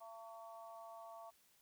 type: harmonic tone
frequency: 225.7 Hz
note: A3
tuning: 44 cents sharp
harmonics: 3 / 4 / 5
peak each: -53 / -57 / -57 dBFS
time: 0-1.31 s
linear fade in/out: 20 ms
effects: white hiss -72 dBFS RMS until 1.61 s